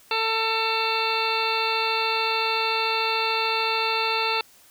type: harmonic tone with a mistuned harmonic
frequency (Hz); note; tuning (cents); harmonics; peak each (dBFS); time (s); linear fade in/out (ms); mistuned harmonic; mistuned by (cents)
446.6; A4; +26; 1 / 2 / 3 / 4 / 5 / 6 / 8 / 9 / 10; -30 / -27 / -29 / -39 / -34 / -27 / -32 / -33 / -34; 0.11-4.41; 2; 9; +26
effects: white hiss -54 dBFS RMS until 4.7 s